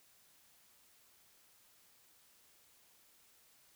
silence, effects white hiss -67 dBFS RMS until 3.75 s

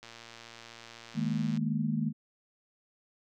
click train, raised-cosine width 0.2 ms, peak -30 dBFS, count 180, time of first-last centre 0.03-1.573 s, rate 116 Hz
sine chord, D# suspended fourth, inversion none, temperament equal with one note detuned, 155.56 / 210.6 / 233.1 Hz, D#3 / G#3 / A#3, 0 / +24 / 0 cents, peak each -32 dBFS, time 1.14-2.13 s, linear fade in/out 50 ms
effects none

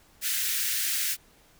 white high-pass noise, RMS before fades -28 dBFS, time 0.21-1.17 s, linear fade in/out 50 ms, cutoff 1500 Hz, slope 48 dB/octave, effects pink hiss -59 dBFS RMS until 1.59 s

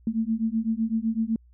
sine beating tone pair, 220 / 227.9 Hz, A3 / A#3, 0 / -39 cents, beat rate 7.9 Hz, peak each -26 dBFS, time 0.07-1.36 s, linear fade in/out 2 ms, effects added 60 Hz sine -52 dBFS peak until 1.53 s

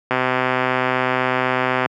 click train, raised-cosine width 0.5 ms, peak -3 dBFS, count 225, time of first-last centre 0.11-1.86 s, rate 128 Hz, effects high-pass 150 Hz 12 dB/octave

